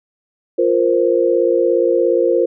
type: chord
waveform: sine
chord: F suspended fourth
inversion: none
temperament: equal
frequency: 349.2 / 466.2 / 523.3 Hz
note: F4 / Bb4 / C5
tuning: 0 / 0 / 0 cents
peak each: -16 dBFS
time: 0.58-2.46 s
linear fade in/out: 10 ms
effects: none

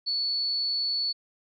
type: tone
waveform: sine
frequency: 4435 Hz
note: C#8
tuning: in tune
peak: -25 dBFS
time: 0.06-1.13 s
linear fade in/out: 20 ms
effects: none

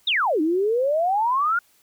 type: exponential two-way sweep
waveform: sine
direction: down then up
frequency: 3925 to 299.7 to 1449 Hz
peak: -18 dBFS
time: 0.07-1.59 s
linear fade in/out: 5 ms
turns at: 0.41 s
effects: white hiss -60 dBFS RMS until 1.82 s

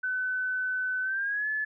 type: tone with pitch glide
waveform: sine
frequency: 1510 to 1724.5 Hz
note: F#6 to A6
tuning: +35 to -35 cents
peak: -27 dBFS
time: 0.03-1.65 s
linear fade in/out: 10 ms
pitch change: +230 cents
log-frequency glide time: 1.02-1.48 s
effects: none

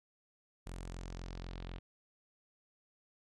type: tone with low-pass filter sweep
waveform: sawtooth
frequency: 44.05 Hz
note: F1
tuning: 16 cents sharp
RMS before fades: -45 dBFS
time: 0.66-1.79 s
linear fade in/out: 10 ms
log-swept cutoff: 9800 to 3300 Hz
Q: 2
effects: none

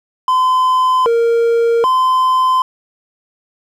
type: tone with pitch steps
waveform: triangle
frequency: 1023 / 464.7 / 1029 Hz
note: C6 / A#4 / C6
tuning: -39 / -5 / -29 cents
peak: -8 dBFS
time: 0.28-2.62 s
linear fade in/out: 2 ms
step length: 780 ms
effects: 8-bit

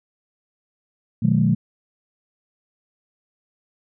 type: chord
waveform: sine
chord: B dominant seventh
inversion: none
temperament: equal with one note detuned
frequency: 123.47 / 155.56 / 185 / 216.1 Hz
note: B2 / D#3 / F#3 / A3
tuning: 0 / 0 / 0 / -31 cents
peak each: -20 dBFS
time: 1.22-1.55 s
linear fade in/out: 10 ms
effects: tanh soft clip ceiling -4 dBFS

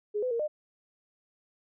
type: tone with pitch steps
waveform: sine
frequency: 417.2 / 505 / 465 / 604 Hz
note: G#4 / B4 / A#4 / D5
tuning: +8 / +39 / -4 / +48 cents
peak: -27 dBFS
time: 0.14-0.48 s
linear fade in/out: 20 ms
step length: 85 ms
effects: none

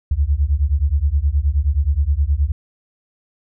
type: beating tone pair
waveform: sine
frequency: 67.2 / 76.7 Hz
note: C2 / D#2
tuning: +47 / -24 cents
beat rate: 9.5 Hz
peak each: -17 dBFS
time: 0.11-2.52 s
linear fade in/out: 5 ms
effects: none

